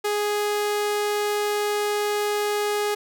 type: tone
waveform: sawtooth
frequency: 415.3 Hz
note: G#4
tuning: in tune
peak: -18 dBFS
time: 0.04-2.95 s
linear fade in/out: 10 ms
effects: none